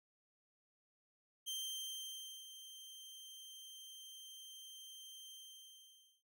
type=tone with ADSR envelope; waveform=sawtooth; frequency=3144 Hz; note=G7; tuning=4 cents sharp; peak=-37 dBFS; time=1.46-6.23 s; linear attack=24 ms; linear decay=960 ms; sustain=-12 dB; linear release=920 ms; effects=none